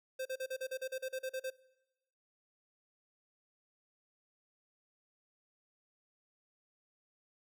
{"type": "tone bursts", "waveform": "square", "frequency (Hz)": 522, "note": "C5", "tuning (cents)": -4, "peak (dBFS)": -37, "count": 13, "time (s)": [0.19, 1.503], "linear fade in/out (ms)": 10, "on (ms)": 65, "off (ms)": 39, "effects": ["noise-tail reverb RT60 1.0 s tail -22 dB re dry"]}